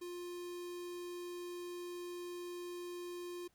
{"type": "tone with notch filter", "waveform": "square", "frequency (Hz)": 352.4, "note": "F4", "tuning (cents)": 16, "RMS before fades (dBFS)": -45, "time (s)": [0.01, 3.48], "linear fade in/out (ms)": 10, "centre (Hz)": 1500, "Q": 1.4, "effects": ["pink hiss -75 dBFS RMS until 3.54 s"]}